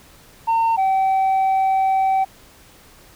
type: tone pair in turn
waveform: sine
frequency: 910 / 768.1 Hz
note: A#5 / G5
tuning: -42 / -35 cents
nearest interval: minor third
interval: 293 cents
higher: first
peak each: -12 dBFS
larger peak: neither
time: 0.47-0.77 / 0.77-2.25 s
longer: second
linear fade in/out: 20 ms
effects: tanh soft clip ceiling -14 dBFS + pink hiss -48 dBFS RMS until 3.15 s